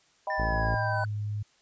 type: chord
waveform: sine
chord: Eb augmented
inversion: none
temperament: equal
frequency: 622.3 / 784 / 987.8 Hz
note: Eb5 / G5 / B5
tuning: 0 / 0 / 0 cents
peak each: -33 dBFS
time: 0.27-1.04 s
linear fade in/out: 2 ms
type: exponential sweep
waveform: triangle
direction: down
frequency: 1800 to 1496 Hz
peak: -30 dBFS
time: 0.3-1.05 s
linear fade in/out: 2 ms
type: harmonic tone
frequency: 55.5 Hz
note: A1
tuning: 16 cents sharp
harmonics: 1 / 2 / 3 / 4 / 5 / 6 / 7 / 8 / 9 / 10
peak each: -29 / -35 / -39 / -41 / -43 / -45 / -46 / -47 / -48 / -49 dBFS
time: 0.38-0.76 s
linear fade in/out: 10 ms
type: tone with pitch glide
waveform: sine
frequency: 110 to 104.49 Hz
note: A2 to G#2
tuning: 0 to +11 cents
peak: -29 dBFS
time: 0.52-1.43 s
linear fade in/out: 10 ms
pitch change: -89 cents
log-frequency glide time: 0.85-1.13 s
effects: white hiss -64 dBFS RMS until 1.61 s + resampled to 16000 Hz